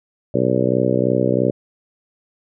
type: harmonic tone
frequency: 63 Hz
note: B1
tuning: 35 cents sharp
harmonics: 2 / 3 / 4 / 5 / 6 / 7 / 8 / 9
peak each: -23 / -23 / -23 / -23 / -23 / -23 / -23 / -23 dBFS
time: 0.34-1.51 s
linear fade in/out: 5 ms
effects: none